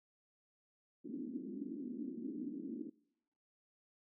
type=band-pass noise; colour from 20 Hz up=white; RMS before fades=-44 dBFS; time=1.04-2.9 s; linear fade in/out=10 ms; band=220 to 320 Hz; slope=48 dB/octave; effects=noise-tail reverb RT60 0.9 s tail -25 dB re dry